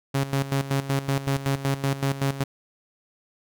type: tone with tremolo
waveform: sawtooth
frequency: 137.4 Hz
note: C#3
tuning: 15 cents flat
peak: -17 dBFS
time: 0.14-2.44 s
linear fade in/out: 10 ms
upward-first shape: square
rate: 5.3 Hz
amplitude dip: 75%
effects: none